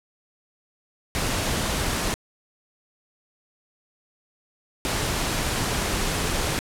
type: noise bursts at uneven times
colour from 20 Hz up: pink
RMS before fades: -25 dBFS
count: 2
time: 1.15-2.14 / 4.85-6.59 s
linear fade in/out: 0 ms
effects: low-pass 11000 Hz 12 dB/octave